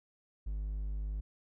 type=tone; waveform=triangle; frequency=51.1 Hz; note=G#1; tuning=27 cents flat; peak=-32 dBFS; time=0.46-1.21 s; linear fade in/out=10 ms; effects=none